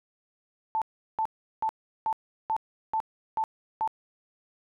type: tone bursts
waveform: sine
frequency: 882 Hz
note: A5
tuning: 4 cents sharp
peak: -24 dBFS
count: 8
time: 0.75-3.876 s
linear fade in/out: 0 ms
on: 67 ms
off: 370 ms
effects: none